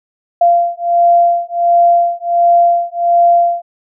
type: beating tone pair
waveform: sine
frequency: 690 / 691.4 Hz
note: F5 / F5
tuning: -21 / -18 cents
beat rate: 1.4 Hz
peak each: -11 dBFS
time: 0.41-3.62 s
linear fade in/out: 5 ms
effects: none